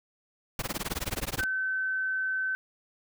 pink noise with tremolo, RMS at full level -30 dBFS, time 0.59-1.44 s, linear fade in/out 2 ms, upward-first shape sine, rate 19 Hz, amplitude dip 100%
sine tone, 1530 Hz, G6, 42 cents flat, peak -27 dBFS, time 1.39-2.55 s, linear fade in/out 0 ms
effects none

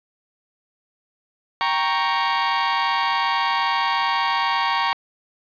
sawtooth chord, G diminished, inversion none, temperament equal, 784 / 932.3 / 1108.7 Hz, G5 / Bb5 / Db6, 0 / 0 / 0 cents, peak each -22 / -18 / -19 dBFS, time 1.61-4.93 s, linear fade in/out 0 ms, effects resampled to 11025 Hz + 7-bit

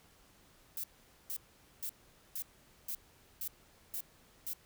violet noise bursts, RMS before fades -39 dBFS, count 8, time 0.77-4.534 s, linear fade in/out 2 ms, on 68 ms, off 460 ms, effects pink hiss -64 dBFS RMS until 4.65 s

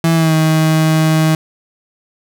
35% pulse tone with pitch glide, 164.81 to 158.1 Hz, E3 to D#3, 0 to +28 cents, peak -8 dBFS, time 0.04-1.35 s, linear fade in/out 2 ms, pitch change -72 cents, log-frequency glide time 0.14-0.34 s, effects none

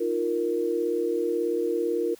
sine chord, Eb suspended second, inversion none, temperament equal, 311.1 / 349.2 / 466.2 Hz, Eb4 / F4 / Bb4, 0 / 0 / 0 cents, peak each -32 / -27 / -26 dBFS, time 0-2.15 s, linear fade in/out 10 ms, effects white hiss -54 dBFS RMS until 2.19 s

